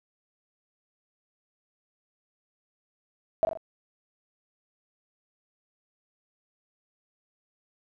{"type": "tone with echo", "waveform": "sine", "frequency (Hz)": 651, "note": "E5", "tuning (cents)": -22, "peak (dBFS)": -17, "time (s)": [3.43, 3.45], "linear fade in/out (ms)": 0, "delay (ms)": 41, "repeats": 3, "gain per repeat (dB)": -6, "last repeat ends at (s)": 3.573, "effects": []}